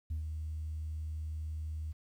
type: tone with ADSR envelope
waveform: sine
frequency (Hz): 78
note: D#2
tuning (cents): +5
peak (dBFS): -30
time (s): 0.1-1.93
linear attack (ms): 11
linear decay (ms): 110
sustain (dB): -5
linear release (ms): 18
effects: tanh soft clip ceiling -31 dBFS + 11-bit